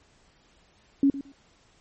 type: tone with echo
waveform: sine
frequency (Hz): 277.2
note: C#4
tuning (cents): 0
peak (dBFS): -16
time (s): 1.03-1.1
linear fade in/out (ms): 2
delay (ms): 110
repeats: 2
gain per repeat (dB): -15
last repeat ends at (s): 1.32
effects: pink hiss -61 dBFS RMS until 1.8 s + MP3 32 kbps